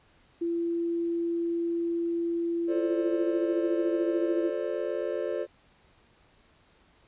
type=tone; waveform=sine; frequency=338.7 Hz; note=E4; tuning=47 cents sharp; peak=-26 dBFS; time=0.41-4.5 s; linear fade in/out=10 ms
type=chord; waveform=triangle; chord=D minor seventh; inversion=first; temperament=just; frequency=352.4 / 440.5 / 528.6 / 587.3 Hz; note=F4 / A4 / C5 / D5; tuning=+16 / +2 / +18 / 0 cents; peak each=-32 dBFS; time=2.67-5.47 s; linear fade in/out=50 ms
effects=pink hiss -62 dBFS RMS until 7.07 s + resampled to 8000 Hz